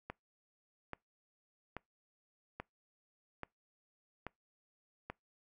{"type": "click train", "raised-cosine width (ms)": 0.5, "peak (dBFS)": -26, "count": 7, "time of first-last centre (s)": [0.1, 5.1], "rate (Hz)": 1.2, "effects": ["noise-tail reverb RT60 0.2 s tail -26 dB re dry"]}